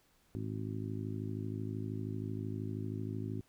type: harmonic tone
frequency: 52.9 Hz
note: G#1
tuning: 33 cents sharp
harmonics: 2 / 3 / 4 / 5 / 6 / 7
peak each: -39 / -45 / -45 / -43 / -48 / -47 dBFS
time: 0.35-3.41 s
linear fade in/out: 0 ms
effects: pink hiss -70 dBFS RMS until 3.48 s